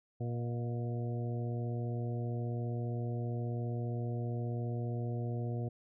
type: harmonic tone with a mistuned harmonic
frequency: 119 Hz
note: A#2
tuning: 36 cents sharp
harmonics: 1 / 2 / 3 / 4 / 5 / 6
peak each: -34 / -43 / -45 / -46 / -50 / -50 dBFS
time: 0.2-5.69 s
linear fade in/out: 10 ms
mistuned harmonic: 5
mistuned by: +46 cents
effects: none